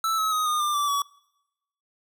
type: tone with pitch steps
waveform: square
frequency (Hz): 1318.5 / 1286.2 / 1254.6 / 1223.8 / 1193.8 / 1164.5 / 1135.9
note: E6 / E6 / D#6 / D#6 / D6 / D6 / C#6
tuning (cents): 0 / -43 / +14 / -29 / +28 / -15 / +42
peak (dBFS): -23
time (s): 0.04-1.02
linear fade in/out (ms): 2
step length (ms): 140
effects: noise-tail reverb RT60 0.9 s tail -24 dB re dry